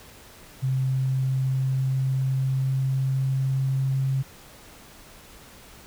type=tone with pitch glide; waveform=sine; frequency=131.5 to 134.03 Hz; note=C3 to C3; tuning=+9 to +42 cents; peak=-21 dBFS; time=0.62-4.23 s; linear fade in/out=20 ms; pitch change=+33 cents; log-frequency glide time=0.84-4.03 s; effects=pink hiss -48 dBFS RMS until 5.86 s